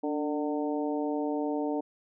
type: harmonic tone with a mistuned harmonic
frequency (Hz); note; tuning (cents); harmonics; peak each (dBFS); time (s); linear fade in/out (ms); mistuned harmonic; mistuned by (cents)
150; D3; +37; 2 / 3 / 4 / 5 / 6; -30 / -34 / -36 / -38 / -40; 0.03-1.81; 10; 2; -42
effects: none